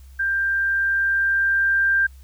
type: tone with level ramp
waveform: sine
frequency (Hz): 1585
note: G6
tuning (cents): +19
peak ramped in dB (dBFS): -19 to -15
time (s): 0.19-2.07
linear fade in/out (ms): 10
effects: added 66 Hz sine -41 dBFS peak until 2.23 s + white hiss -58 dBFS RMS until 2.23 s